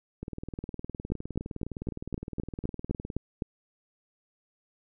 two click trains, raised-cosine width 3 ms, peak -16 / -23 dBFS, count 10 / 57, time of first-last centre 1.12-3.422 / 0.23-3.102 s, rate 3.91 / 19.5 Hz, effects none

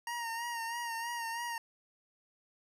25% pulse tone with vibrato, 932.3 Hz, A#5, in tune, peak -32 dBFS, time 0.07-1.58 s, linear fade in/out 2 ms, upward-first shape sine, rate 3.1 Hz, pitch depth 42 cents each way, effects resampled to 32000 Hz

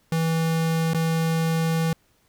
square tone with dropouts, 163.1 Hz, E3, 18 cents flat, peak -21 dBFS, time 0.12-1.93 s, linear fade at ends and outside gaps 2 ms, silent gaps 0.935-0.945 s, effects pink hiss -64 dBFS RMS until 2.28 s

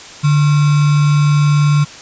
sine tone with sample-and-hold, 146.83 Hz, D3, in tune, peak -8 dBFS, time 0.23-1.85 s, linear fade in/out 20 ms, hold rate 1225 Hz, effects white hiss -34 dBFS RMS until 2.01 s + resampled to 16000 Hz

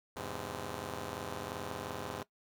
5% pulse chord, E augmented, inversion none, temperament just, 82.41 / 103.01 / 128.76 Hz, E2 / G#2 / B#2, 0 / -14 / -27 cents, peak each -33 dBFS, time 0.16-2.23 s, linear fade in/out 5 ms, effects noise-tail reverb RT60 0.1 s tail -18 dB re dry

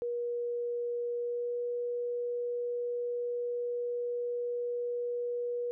sine tone with pitch glide, 478.9 to 482.8 Hz, A#4 to B4, +47 to -39 cents, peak -31 dBFS, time 0.02-5.71 s, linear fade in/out 0 ms, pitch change +14 cents, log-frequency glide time 1.17-1.59 s, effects none

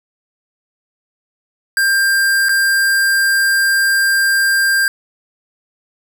square tone with dropouts, 1591 Hz, G6, 25 cents sharp, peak -12 dBFS, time 1.77-4.88 s, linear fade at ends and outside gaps 1 ms, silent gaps 2.486-2.492 s, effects none

